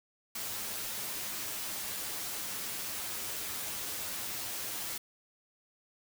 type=noise with comb filter; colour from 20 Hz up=white; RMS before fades=-38 dBFS; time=0.35-4.98 s; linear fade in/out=5 ms; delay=9.5 ms; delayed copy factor=+0.6; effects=none